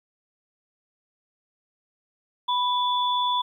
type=tone pair together; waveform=sine; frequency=987.8 / 3452 Hz; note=B5 / A7; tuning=0 / -34 cents; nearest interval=octave + minor seventh; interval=2166 cents; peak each=-22 / -27 dBFS; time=2.48-3.42 s; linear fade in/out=10 ms; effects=10-bit